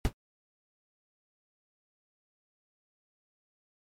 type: noise with exponential decay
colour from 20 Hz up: brown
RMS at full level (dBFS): -21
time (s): 0.05-0.13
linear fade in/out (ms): 0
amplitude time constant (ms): 17
effects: MP3 64 kbps